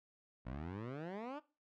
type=exponential sweep; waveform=15% pulse; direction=up; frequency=58.27 to 310 Hz; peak=-36 dBFS; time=0.45-1.4 s; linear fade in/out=20 ms; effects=noise-tail reverb RT60 0.3 s tail -19 dB re dry + low-pass 2000 Hz 12 dB/octave